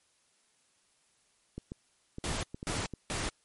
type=clicks; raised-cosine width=3 ms; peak=-26 dBFS; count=9; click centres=1.58 / 1.719 / 2.184 / 2.315 / 2.545 / 2.629 / 2.699 / 2.793 / 2.937 s
type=noise bursts; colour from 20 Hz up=pink; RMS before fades=-34 dBFS; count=3; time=2.24-3.29 s; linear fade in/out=0 ms; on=190 ms; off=240 ms
effects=white hiss -70 dBFS RMS until 3.44 s + MP3 48 kbps